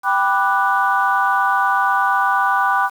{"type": "chord", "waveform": "sine", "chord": "G major seventh", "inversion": "none", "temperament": "equal with one note detuned", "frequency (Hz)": [784, 987.8, 1179.4, 1480], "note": ["G5", "B5", "D6", "F#6"], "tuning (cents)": [0, 0, 7, 0], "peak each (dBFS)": -19, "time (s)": [0.03, 2.9], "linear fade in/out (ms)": 50, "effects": ["tanh soft clip ceiling -4 dBFS", "7-bit"]}